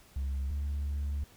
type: tone pair in turn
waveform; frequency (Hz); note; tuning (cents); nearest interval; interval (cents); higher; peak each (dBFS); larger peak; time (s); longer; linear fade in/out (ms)
sine; 67.9 / 71.48; C#2 / D2; -35 / -46; minor second; 89; second; -28; neither; 0.16-0.51 / 0.51-1.24; second; 5
effects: tanh soft clip ceiling -29 dBFS + pink hiss -59 dBFS RMS until 1.36 s